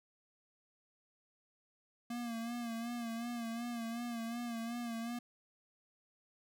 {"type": "tone with vibrato", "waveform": "square", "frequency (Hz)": 233.9, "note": "A#3", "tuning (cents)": 6, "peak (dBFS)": -39, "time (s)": [2.1, 5.19], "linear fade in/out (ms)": 5, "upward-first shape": "sine", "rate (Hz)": 2.7, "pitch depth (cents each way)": 51, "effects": []}